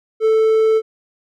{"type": "tone", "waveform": "triangle", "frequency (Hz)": 440.7, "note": "A4", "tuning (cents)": 3, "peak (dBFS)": -9, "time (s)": [0.2, 0.82], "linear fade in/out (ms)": 50, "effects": []}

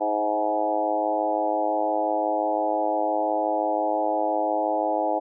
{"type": "harmonic tone with a mistuned harmonic", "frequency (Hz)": 105.8, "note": "G#2", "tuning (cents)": 33, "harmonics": [3, 4, 5, 6, 7, 8, 9], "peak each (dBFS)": [-30, -35, -29, -27, -28, -27, -39], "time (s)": [0, 5.2], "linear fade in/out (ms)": 20, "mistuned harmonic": 6, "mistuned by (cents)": 18, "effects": []}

